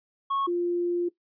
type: tone pair in turn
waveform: triangle / sine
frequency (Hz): 1100 / 349.2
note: C#6 / F4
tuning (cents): -14 / 0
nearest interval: octave + minor sixth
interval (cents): 1986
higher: first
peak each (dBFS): -23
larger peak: neither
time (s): 0.3-0.47 / 0.47-1.09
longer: second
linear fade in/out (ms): 10
effects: noise-tail reverb RT60 0.1 s tail -17 dB re dry + resampled to 11025 Hz